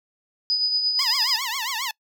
sine tone with tremolo, 4978 Hz, D#8, in tune, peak -17 dBFS, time 0.5-1.36 s, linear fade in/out 0 ms, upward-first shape triangle, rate 8.7 Hz, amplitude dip 50%
10% pulse tone with vibrato, 988 Hz, B5, in tune, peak -17 dBFS, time 0.99-1.91 s, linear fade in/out 2 ms, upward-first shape triangle, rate 7.4 Hz, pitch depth 250 cents each way
effects noise-tail reverb RT60 0.1 s tail -25 dB re dry

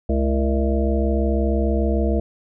harmonic tone with a mistuned harmonic, 66.5 Hz, C2, 29 cents sharp, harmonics 1 / 3 / 5 / 7 / 9 / 10, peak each -19 / -24 / -26 / -27 / -29 / -29 dBFS, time 0.09-2.2 s, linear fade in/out 5 ms, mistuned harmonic 3, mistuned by +120 cents, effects none

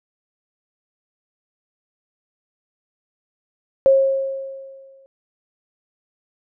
sine tone with exponential decay, 540 Hz, C#5, 45 cents flat, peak -8 dBFS, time 3.86-5.06 s, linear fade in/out 0 ms, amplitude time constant 260 ms, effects none

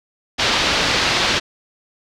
white low-pass noise, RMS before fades -18 dBFS, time 0.38-1.4 s, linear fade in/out 20 ms, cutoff 4700 Hz, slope 24 dB/octave, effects none

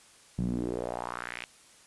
sawtooth tone with band-pass filter sweep, 60 Hz, B1, 49 cents flat, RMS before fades -34 dBFS, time 0.38-1.45 s, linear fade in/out 5 ms, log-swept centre 160 to 2700 Hz, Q 2.9, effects white hiss -57 dBFS RMS until 1.86 s + resampled to 24000 Hz

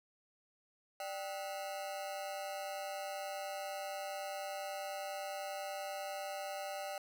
40% pulse ring-modulated tone, 686 Hz, F5, 31 cents flat, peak -36 dBFS, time 1-6.98 s, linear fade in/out 2 ms, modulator 94.9 Hz, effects none

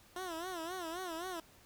15% pulse tone with vibrato, 347.7 Hz, F4, 8 cents flat, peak -33 dBFS, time 0.16-1.4 s, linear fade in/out 2 ms, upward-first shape sine, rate 3.8 Hz, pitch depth 140 cents each way, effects pink hiss -62 dBFS RMS until 1.65 s

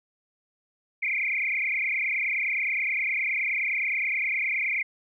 sine tone with frequency modulation, 2244 Hz, C#7, 21 cents sharp, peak -24 dBFS, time 1.02-4.83 s, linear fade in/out 10 ms, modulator 29.6 Hz, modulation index 6.4, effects none

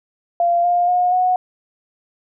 sine tone with pitch steps, 691 / 704.7 / 718.7 / 732.9 Hz, F5 / F5 / F5 / F#5, -19 / +15 / +49 / -17 cents, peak -13 dBFS, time 0.4-1.36 s, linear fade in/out 2 ms, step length 240 ms, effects none

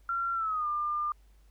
sine tone with pitch glide, 1370 to 1199.6 Hz, F6 to D6, -34 to +36 cents, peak -28 dBFS, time 0.09-1.12 s, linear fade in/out 2 ms, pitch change -230 cents, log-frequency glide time 0.34-0.67 s, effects added 50 Hz sine -56 dBFS peak until 1.5 s + pink hiss -70 dBFS RMS until 1.5 s

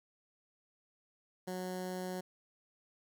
15% pulse tone with notch filter, 183.6 Hz, F#3, 13 cents flat, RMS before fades -40 dBFS, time 1.47-2.21 s, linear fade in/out 10 ms, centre 2500 Hz, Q 1.3, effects 12-bit

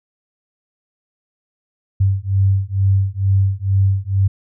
sine beating tone pair, 96.2 / 98.4 Hz, G2 / G2, -32 / +7 cents, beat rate 2.2 Hz, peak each -16 dBFS, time 2-4.28 s, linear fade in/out 10 ms, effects none

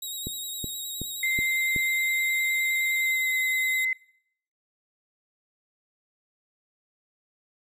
15% pulse tone with vibrato, 3800 Hz, A#7, 33 cents sharp, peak -26 dBFS, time 0.02-3.85 s, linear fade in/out 5 ms, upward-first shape sine, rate 9.7 Hz, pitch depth 29 cents each way
click train, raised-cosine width 3 ms, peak -20 dBFS, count 5, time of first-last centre 0.27-1.763 s, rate 2.68 Hz
sine tone with pitch glide, 2086 to 2054 Hz, C7 to C7, -6 to -33 cents, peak -23 dBFS, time 1.23-3.93 s, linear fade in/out 2 ms, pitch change -27 cents, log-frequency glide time 2.96-3.32 s
effects noise-tail reverb RT60 0.7 s tail -23 dB re dry

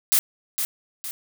blue noise with echo, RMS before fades -18 dBFS, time 0.12-0.19 s, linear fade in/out 0 ms, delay 460 ms, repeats 2, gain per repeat -7 dB, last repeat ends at 1.11 s, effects none

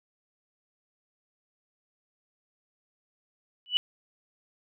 sine tone with exponential growth, 2960 Hz, F#7, in tune, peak -16 dBFS, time 3.66-3.77 s, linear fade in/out 0 ms, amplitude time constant 23 ms, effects none

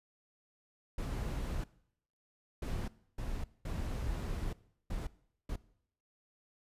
brown noise bursts at uneven times, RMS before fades -37 dBFS, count 6, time 0.98-1.64 / 2.62-2.88 / 3.18-3.44 / 3.65-4.53 / 4.9-5.07 / 5.49-5.56 s, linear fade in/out 5 ms, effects noise-tail reverb RT60 0.7 s tail -20 dB re dry + resampled to 32000 Hz

